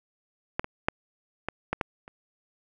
clicks, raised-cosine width 0.5 ms, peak -10 / -19 / -7 / -14 / -11 / -11 / -30 dBFS, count 7, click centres 0.595 / 0.644 / 0.885 / 1.486 / 1.73 / 1.812 / 2.079 s, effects none

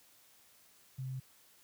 sine tone, 130.81 Hz, C3, in tune, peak -37 dBFS, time 0.98-1.2 s, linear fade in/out 10 ms, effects white hiss -64 dBFS RMS until 1.63 s + high-pass 60 Hz 12 dB/octave

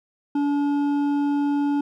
triangle tone with hard clipping, 287 Hz, D4, 40 cents flat, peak -21 dBFS, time 0.35-1.81 s, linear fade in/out 5 ms, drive 11 dB, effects none

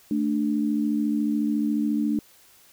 sine tone pair together, 220.3 / 294.4 Hz, A3 / D4, +2 / +4 cents, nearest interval perfect fourth, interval 502 cents, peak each -24 dBFS, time 0.11-2.19 s, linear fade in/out 2 ms, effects white hiss -55 dBFS RMS until 2.72 s

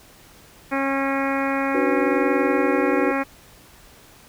harmonic tone, 272.8 Hz, C#4, 28 cents flat, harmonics 1 / 2 / 3 / 4 / 5 / 6 / 7 / 8 / 9, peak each -24 / -27 / -29 / -30 / -31 / -32 / -32 / -33 / -34 dBFS, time 0.71-3.24 s, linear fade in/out 20 ms
sine chord, B minor, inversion first, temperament equal, 293.7 / 370 / 493.9 Hz, D4 / F#4 / B4, 0 / 0 / 0 cents, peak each -24 / -24 / -24 dBFS, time 1.74-3.12 s, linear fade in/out 10 ms
effects pink hiss -49 dBFS RMS until 4.28 s

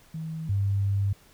sine tone pair in turn, 160 / 99.26 Hz, D#3 / G2, +49 / +22 cents, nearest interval minor sixth, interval 827 cents, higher first, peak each -31 / -22 dBFS, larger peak second, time 0.14-0.49 / 0.49-1.13 s, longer second, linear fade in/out 5 ms, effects pink hiss -57 dBFS RMS until 1.33 s

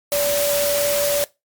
sine tone in noise, 577 Hz, D5, 31 cents flat, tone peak -18 dBFS, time 0.12-1.24 s, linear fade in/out 0 ms, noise white, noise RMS -23 dBFS, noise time 0.12-1.24 s, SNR +2 dB, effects noise-tail reverb RT60 0.2 s tail -19 dB re dry + MP3 96 kbps

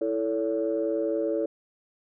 sine chord, A major, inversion second, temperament equal with one note detuned, 329.6 / 440 / 566 Hz, E4 / A4 / C#5, 0 / 0 / +36 cents, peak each -28 dBFS, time 0.01-1.46 s, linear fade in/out 5 ms, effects tanh soft clip ceiling -16 dBFS

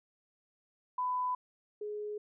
sine tone pair in turn, 1000 / 419.1 Hz, B5 / G#4, +21 / +16 cents, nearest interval octave + minor third, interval 1505 cents, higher first, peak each -30 / -36 dBFS, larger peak first, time 0.98-1.35 / 1.81-2.18 s, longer neither, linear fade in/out 5 ms, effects none

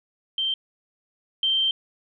sine tone pair in turn, 3136 / 3136 Hz, G7 / G7, 0 / 0 cents, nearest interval unison, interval 0 cents, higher neither, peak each -22 / -19 dBFS, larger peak second, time 0.38-0.54 / 1.43-1.71 s, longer second, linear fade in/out 2 ms, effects none

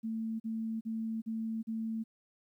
sine tone bursts, 223.4 Hz, A3, 27 cents sharp, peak -33 dBFS, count 5, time 0.03-2.04 s, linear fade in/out 20 ms, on 370 ms, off 40 ms, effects 12-bit

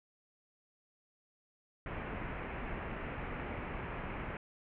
pink low-pass noise, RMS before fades -41 dBFS, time 1.86-4.37 s, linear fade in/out 2 ms, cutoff 2600 Hz, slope 48 dB/octave, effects none

